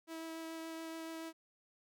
sawtooth tone with vibrato, 325.1 Hz, E4, 24 cents flat, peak -39 dBFS, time 0.07-1.33 s, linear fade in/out 50 ms, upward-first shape triangle, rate 7 Hz, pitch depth 11 cents each way, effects none

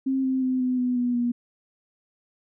sine tone with pitch steps, 266.1 / 261.7 / 257.3 / 253.1 / 248.9 / 244.7 / 240.7 Hz, C4 / C4 / C4 / B3 / B3 / B3 / B3, +29 / 0 / -29 / +43 / +14 / -16 / -44 cents, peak -21 dBFS, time 0.06-1.32 s, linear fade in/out 10 ms, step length 180 ms, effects none

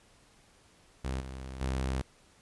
sawtooth tone with level steps, 65.41 Hz, C2, in tune, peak -28 / -36 / -26 dBFS, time 1.04-2.02 s, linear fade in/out 10 ms, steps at 1.2 / 1.61 s, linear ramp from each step 5 ms, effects pink hiss -62 dBFS RMS until 2.41 s + resampled to 24000 Hz

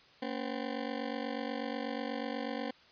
20% pulse ring-modulated tone, 256.2 Hz, C4, 36 cents flat, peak -27 dBFS, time 0.22-2.71 s, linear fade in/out 0 ms, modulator 24.1 Hz, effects white hiss -60 dBFS RMS until 2.91 s + resampled to 11025 Hz

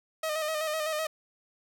sawtooth tone with vibrato, 622.3 Hz, D#5, in tune, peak -25 dBFS, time 0.23-1.07 s, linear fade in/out 5 ms, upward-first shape square, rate 7.9 Hz, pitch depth 40 cents each way, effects none

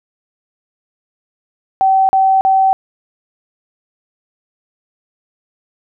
sine tone bursts, 768 Hz, G5, 36 cents flat, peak -8 dBFS, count 3, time 1.81-2.73 s, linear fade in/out 0 ms, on 280 ms, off 40 ms, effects none

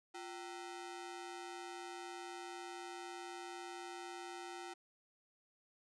sawtooth ring-modulated tone, 562 Hz, C#5, 24 cents sharp, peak -39 dBFS, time 0.14-4.74 s, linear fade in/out 10 ms, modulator 211 Hz, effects resampled to 22050 Hz

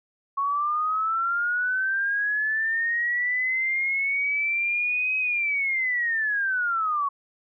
sine linear two-way sweep, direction up then down, 1101 to 2542 to 1101 Hz, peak -22 dBFS, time 0.37-7.09 s, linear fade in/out 10 ms, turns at 5.18 s, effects none

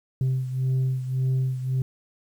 sine beating tone pair, 130 / 131.8 Hz, C3 / C3, -11 / +13 cents, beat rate 1.8 Hz, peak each -21 / -26 dBFS, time 0.21-1.82 s, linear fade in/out 2 ms, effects tanh soft clip ceiling -19 dBFS + 9-bit

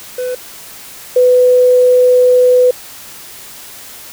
triangle / sine tone pair in turn, 502 / 499.5 Hz, B4 / B4, +28 / +20 cents, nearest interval unison, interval 8 cents, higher first, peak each -14 / -5 dBFS, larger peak second, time 0.18-0.35 / 1.16-2.71 s, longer second, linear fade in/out 5 ms, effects white hiss -33 dBFS RMS until 4.12 s

